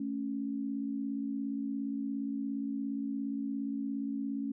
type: tone pair together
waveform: sine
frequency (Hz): 220 / 277.2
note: A3 / C#4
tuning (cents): 0 / 0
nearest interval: major third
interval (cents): 400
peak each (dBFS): -37 / -34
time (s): 0-4.52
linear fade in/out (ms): 5
effects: none